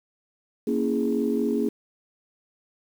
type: chord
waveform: sine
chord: A# half-diminished seventh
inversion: none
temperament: equal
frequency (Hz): 233.1 / 277.2 / 329.6 / 415.3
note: A#3 / C#4 / E4 / G#4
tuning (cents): 0 / 0 / 0 / 0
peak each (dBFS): -25 / -27 / -30 / -26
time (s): 0.67-1.69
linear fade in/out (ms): 5
effects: tanh soft clip ceiling -12 dBFS + 8-bit